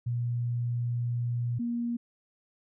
sine tone pair in turn, 120 / 236.7 Hz, B2 / A#3, -49 / +27 cents, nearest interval octave, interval 1176 cents, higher second, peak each -27 / -28 dBFS, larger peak first, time 0.06-1.59 / 1.59-1.97 s, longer first, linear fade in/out 10 ms, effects none

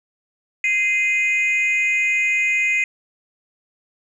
sine tone pair together, 2076 / 2489 Hz, C7 / D#7, -14 / 0 cents, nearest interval minor third, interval 314 cents, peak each -17 dBFS, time 0.64-2.84 s, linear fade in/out 2 ms, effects tanh soft clip ceiling -13 dBFS

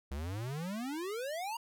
square exponential sweep, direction up, 65.41 to 960 Hz, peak -37 dBFS, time 0.11-1.57 s, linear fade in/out 5 ms, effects none

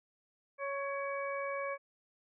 harmonic tone with a mistuned harmonic, 556 Hz, C#5, 5 cents sharp, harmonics 1 / 2 / 3 / 4, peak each -37 / -40 / -45 / -43 dBFS, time 0.58-1.78 s, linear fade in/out 50 ms, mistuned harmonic 4, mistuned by +36 cents, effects none

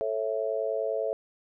sine chord, A major, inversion none, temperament just, 440 / 550 / 660 Hz, A4 / C#5 / E5, 0 / -14 / +2 cents, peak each -31 dBFS, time 0.01-1.13 s, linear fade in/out 0 ms, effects none

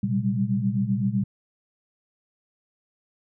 sine tone cluster, 119.2 / 131.6 / 192.3 / 200.1 Hz, A#2 / C3 / G3 / G3, +39 / +10 / -33 / +36 cents, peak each -27 / -31 / -27 / -25 dBFS, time 0.03-1.24 s, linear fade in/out 5 ms, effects none

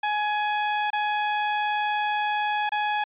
sawtooth tone with dropouts, 839 Hz, G#5, 17 cents sharp, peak -19 dBFS, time 0.03-3.04 s, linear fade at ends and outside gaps 5 ms, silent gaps 0.904-0.93 / 2.693-2.719 s, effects resampled to 8000 Hz

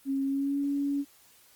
sine tone with pitch glide, 272.2 to 282.3 Hz, C#4 to C#4, -31 to +32 cents, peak -26 dBFS, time 0.05-1.05 s, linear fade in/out 50 ms, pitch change +63 cents, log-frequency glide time 0.25-0.59 s, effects white hiss -59 dBFS RMS until 1.55 s + Opus 24 kbps

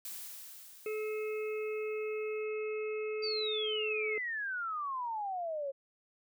blue noise with exponential decay, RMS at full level -42 dBFS, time 0.05-2.45 s, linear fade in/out 1 ms, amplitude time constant 520 ms
harmonic tone, 430 Hz, A4, 40 cents flat, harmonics 1 / 3 / 5 / 6, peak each -34 / -50 / -49 / -46 dBFS, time 0.86-4.18 s, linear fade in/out 2 ms
sine exponential sweep, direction down, 4734 to 536 Hz, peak -34 dBFS, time 3.22-5.72 s, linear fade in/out 20 ms
effects none

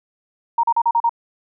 sine tone bursts, 932.3 Hz, A#5, in tune, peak -13 dBFS, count 6, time 0.58-1.094 s, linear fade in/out 5 ms, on 54 ms, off 38 ms, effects none

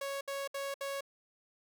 sawtooth tone bursts, 554 Hz, C#5, 1 cent flat, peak -32 dBFS, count 4, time 0.01-1.008 s, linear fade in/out 5 ms, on 200 ms, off 66 ms, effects none

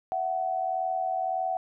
sine tone pair together, 667.3 / 749 Hz, E5 / F#5, +21 / +21 cents, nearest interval major second, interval 200 cents, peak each -32 / -27 dBFS, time 0.12-1.57 s, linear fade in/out 0 ms, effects none

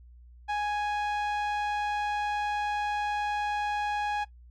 sawtooth tone with low-pass filter, 830.6 Hz, G#5, in tune, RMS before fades -30 dBFS, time 0.48-4.25 s, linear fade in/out 20 ms, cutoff 3000 Hz, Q 0.53, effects noise-tail reverb RT60 0.1 s tail -17 dB re dry + added 60 Hz sine -49 dBFS peak until 4.5 s

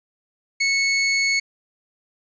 sawtooth tone, 2203 Hz, C#7, 11 cents flat, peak -14 dBFS, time 0.6-1.4 s, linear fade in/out 10 ms, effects resampled to 16000 Hz + 9-bit

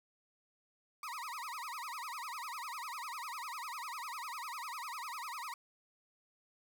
35% pulse tone with vibrato, 1096 Hz, C#6, 20 cents flat, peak -39 dBFS, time 1.03-5.54 s, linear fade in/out 2 ms, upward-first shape sine, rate 10 Hz, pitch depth 290 cents each way, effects none

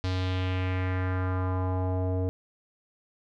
square tone with low-pass filter sweep, 92.5 Hz, F#2, in tune, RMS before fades -28 dBFS, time 0.04-2.29 s, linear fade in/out 0 ms, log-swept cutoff 4500 to 530 Hz, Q 2.3, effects none

